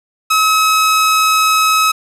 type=tone; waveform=sawtooth; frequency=1282 Hz; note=E6; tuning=49 cents flat; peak=-6 dBFS; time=0.3-1.92 s; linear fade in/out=10 ms; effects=resampled to 32000 Hz + 7-bit